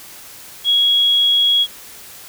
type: tone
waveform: sine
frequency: 3322 Hz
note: G#7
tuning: in tune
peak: -11 dBFS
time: 0.64-1.67 s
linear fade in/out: 50 ms
effects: white hiss -38 dBFS RMS until 2.28 s